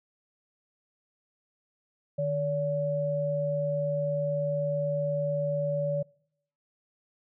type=tone pair together; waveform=sine; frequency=151.5 / 572 Hz; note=D#3 / D5; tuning=-46 / -46 cents; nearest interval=octave + major seventh; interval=2300 cents; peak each=-31 / -27 dBFS; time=2.18-6.03 s; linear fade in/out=10 ms; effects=noise-tail reverb RT60 0.7 s tail -26 dB re dry